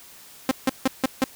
sawtooth tone bursts, 262.9 Hz, C4, 8 cents sharp, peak -13 dBFS, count 5, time 0.49-1.24 s, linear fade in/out 2 ms, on 22 ms, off 160 ms, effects white hiss -47 dBFS RMS until 1.35 s

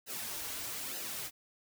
white noise with flanger, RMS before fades -40 dBFS, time 0.06-1.31 s, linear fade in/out 50 ms, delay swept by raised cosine 0.88 to 5.68 ms, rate 1.1 Hz, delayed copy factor -0.6, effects none

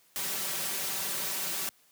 white noise with comb filter, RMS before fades -33 dBFS, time 0.16-1.69 s, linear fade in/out 0 ms, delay 5.2 ms, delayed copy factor +0.6, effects white hiss -64 dBFS RMS until 1.91 s + high-pass 100 Hz 12 dB/octave

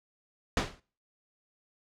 pink noise with exponential decay, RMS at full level -23 dBFS, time 0.57-0.8 s, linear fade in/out 2 ms, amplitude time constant 48 ms, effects noise-tail reverb RT60 0.4 s tail -22 dB re dry + low-pass 5000 Hz 12 dB/octave

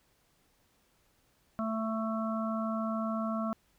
harmonic tone, 221.6 Hz, A3, 13 cents sharp, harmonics 1 / 3 / 5 / 6, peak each -32 / -37 / -39 / -40 dBFS, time 1.59-3.53 s, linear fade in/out 0 ms, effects pink hiss -70 dBFS RMS until 3.78 s

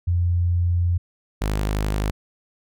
sine / sawtooth tone pair in turn, 87.31 / 51.62 Hz, F2 / G#1, 0 / -10 cents, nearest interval major sixth, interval 910 cents, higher first, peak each -17 dBFS, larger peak neither, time 0.07-0.98 / 1.41-2.11 s, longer first, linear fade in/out 10 ms, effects none

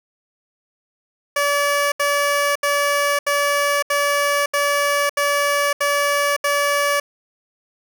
15% pulse tone bursts, 574 Hz, D5, 40 cents flat, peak -10 dBFS, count 9, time 1.36-7 s, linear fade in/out 5 ms, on 560 ms, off 75 ms, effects none

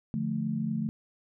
sine chord, D minor, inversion none, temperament equal, 146.83 / 174.61 / 220 Hz, D3 / F3 / A3, 0 / 0 / 0 cents, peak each -34 / -34 / -30 dBFS, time 0.14-0.89 s, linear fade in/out 0 ms, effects none

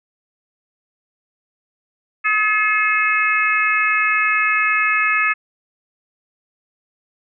harmonic tone with a mistuned harmonic, 428.7 Hz, A4, 45 cents flat, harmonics 3 / 4 / 5 / 6, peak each -20 / -20 / -20 / -20 dBFS, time 2.24-5.34 s, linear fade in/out 20 ms, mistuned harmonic 3, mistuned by -18 cents, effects none

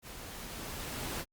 pink noise with level ramp, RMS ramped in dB -47 to -37 dBFS, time 0.02-1.25 s, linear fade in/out 50 ms, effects Opus 48 kbps

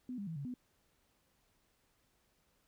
sine tone with pitch steps, 251.1 / 201.2 / 162.9 / 141 / 249.3 Hz, B3 / G3 / E3 / C#3 / B3, +29 / +45 / -20 / +30 / +16 cents, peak -39 dBFS, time 0.09-0.54 s, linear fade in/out 2 ms, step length 90 ms, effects pink hiss -75 dBFS RMS until 2.67 s

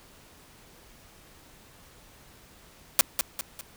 white noise with echo, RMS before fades -18 dBFS, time 2.99-3.01 s, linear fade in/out 0 ms, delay 200 ms, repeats 3, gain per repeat -7 dB, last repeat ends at 3.61 s, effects pink hiss -54 dBFS RMS until 3.76 s

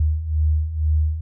sine beating tone pair, 75.8 / 77.9 Hz, D#2 / D#2, -45 / +3 cents, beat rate 2.1 Hz, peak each -23 / -18 dBFS, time 0-1.21 s, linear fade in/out 5 ms, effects none

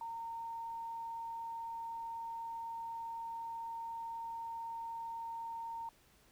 sine tone, 918 Hz, A#5, 27 cents flat, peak -40 dBFS, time 0.01-5.89 s, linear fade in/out 2 ms, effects pink hiss -67 dBFS RMS until 6.31 s

